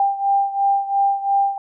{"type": "beating tone pair", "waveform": "sine", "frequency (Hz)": [793, 795.9], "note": ["G5", "G5"], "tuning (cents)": [20, 26], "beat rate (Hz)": 2.9, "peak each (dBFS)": [-17, -21], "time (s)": [0, 1.58], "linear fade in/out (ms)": 2, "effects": []}